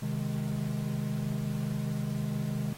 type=chord; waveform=triangle; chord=Ab major; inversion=first; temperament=equal; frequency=130.81 / 155.56 / 207.7 Hz; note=C3 / Eb3 / Ab3; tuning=0 / 0 / 0 cents; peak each=-32 dBFS; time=0.02-2.73 s; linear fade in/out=5 ms; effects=pink hiss -49 dBFS RMS until 2.77 s + AAC 48 kbps